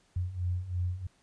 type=beating tone pair; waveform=sine; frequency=87.6 / 90.6 Hz; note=F2 / F#2; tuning=+6 / -36 cents; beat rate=3 Hz; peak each=-35 / -31 dBFS; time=0.16-1.07 s; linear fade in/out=5 ms; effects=pink hiss -67 dBFS RMS until 1.22 s + resampled to 22050 Hz